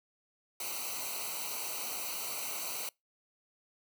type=noise with comb filter; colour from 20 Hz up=white; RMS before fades=-38 dBFS; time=0.6-2.89 s; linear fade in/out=2 ms; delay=0.58 ms; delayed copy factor=-0.95; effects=noise-tail reverb RT60 0.2 s tail -26 dB re dry